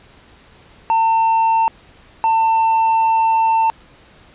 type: tone pair in turn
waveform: triangle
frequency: 900 / 896.7 Hz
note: A5 / A5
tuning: +39 / +33 cents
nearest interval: unison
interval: 6 cents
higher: first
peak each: -10 dBFS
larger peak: neither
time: 0.9-1.68 / 2.24-3.7 s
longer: second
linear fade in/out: 0 ms
effects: pink hiss -47 dBFS RMS until 4.34 s + resampled to 8000 Hz